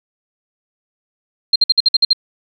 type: tone bursts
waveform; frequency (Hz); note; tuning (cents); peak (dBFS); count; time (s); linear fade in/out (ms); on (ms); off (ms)
sine; 4186; C8; 0; -7; 8; 1.53-2.132; 5; 28; 54
effects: none